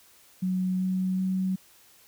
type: tone with pitch steps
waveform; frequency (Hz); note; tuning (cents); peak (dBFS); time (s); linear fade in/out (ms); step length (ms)
sine; 185 / 186.39 / 187.8; F#3 / F#3 / F#3; 0 / +13 / +26; -24; 0.42-1.56; 10; 380
effects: white hiss -57 dBFS RMS until 2.07 s